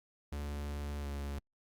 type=tone with pitch glide; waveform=45% pulse; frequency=72.4 to 71.03 Hz; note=D2 to C#2; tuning=-24 to +43 cents; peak=-37 dBFS; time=0.32-1.39 s; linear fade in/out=5 ms; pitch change=-33 cents; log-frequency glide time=1-1.06 s; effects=Opus 48 kbps